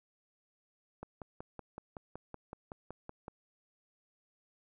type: click train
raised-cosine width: 1 ms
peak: -29 dBFS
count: 13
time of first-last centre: 1.03-3.281 s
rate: 5.33 Hz
effects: none